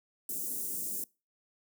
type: band-stop noise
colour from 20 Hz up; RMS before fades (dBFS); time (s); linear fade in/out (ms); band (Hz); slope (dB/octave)
white; -36; 0.29-1.04; 2; 410 to 7500; 24
effects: noise-tail reverb RT60 0.3 s tail -24 dB re dry + high-pass 200 Hz 12 dB/octave